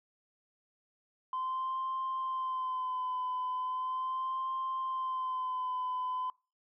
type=tone with vibrato; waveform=sine; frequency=1030 Hz; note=C6; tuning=28 cents flat; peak=-31 dBFS; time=1.33-6.3 s; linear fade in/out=2 ms; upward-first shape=sine; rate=0.38 Hz; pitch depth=34 cents each way; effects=noise-tail reverb RT60 0.3 s tail -24 dB re dry + tanh soft clip ceiling -29 dBFS